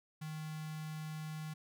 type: tone with notch filter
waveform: square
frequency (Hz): 155.56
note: D#3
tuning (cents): 0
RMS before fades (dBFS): -43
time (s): 0.21-1.54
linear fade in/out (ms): 10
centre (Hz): 490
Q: 1
effects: none